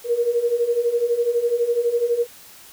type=beating tone pair; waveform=sine; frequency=466.2 / 478.2 Hz; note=A#4 / A#4; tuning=0 / +44 cents; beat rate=12 Hz; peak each=-23 / -19 dBFS; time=0.04-2.27 s; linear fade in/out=50 ms; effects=white hiss -45 dBFS RMS until 2.72 s